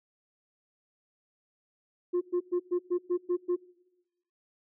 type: tone bursts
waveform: sine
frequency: 355.1 Hz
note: F4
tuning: 29 cents sharp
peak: -22 dBFS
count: 8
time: 2.13-3.564 s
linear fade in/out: 20 ms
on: 83 ms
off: 110 ms
effects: noise-tail reverb RT60 1.0 s tail -22 dB re dry + tanh soft clip ceiling -23 dBFS